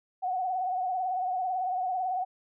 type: tone with vibrato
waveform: sine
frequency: 740 Hz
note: F#5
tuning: in tune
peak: -27 dBFS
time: 0.22-2.25 s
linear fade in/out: 20 ms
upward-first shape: triangle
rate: 18 Hz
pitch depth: 70 cents each way
effects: none